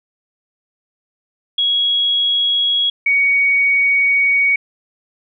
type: tone pair in turn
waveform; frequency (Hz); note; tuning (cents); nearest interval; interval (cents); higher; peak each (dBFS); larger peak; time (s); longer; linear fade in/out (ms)
sine; 3322 / 2242; G#7 / C#7; 0 / +19; perfect fifth; 681; first; -13 / -11; second; 1.58-2.9 / 3.06-4.56; second; 5
effects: none